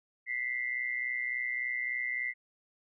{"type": "tone pair together", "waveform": "sine", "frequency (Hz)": [1975.5, 2099], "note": ["B6", "C7"], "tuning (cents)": [0, 5], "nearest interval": "minor second", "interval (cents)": 105, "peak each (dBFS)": [-34, -34], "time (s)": [0.26, 2.34], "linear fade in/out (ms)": 50, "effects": []}